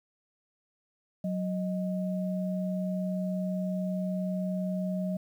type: tone pair together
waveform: sine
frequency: 185.01 / 622.3 Hz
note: F#3 / D#5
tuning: 0 / 0 cents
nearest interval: octave + major sixth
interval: 2100 cents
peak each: -29 / -36 dBFS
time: 1.24-5.17 s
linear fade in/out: 5 ms
effects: 10-bit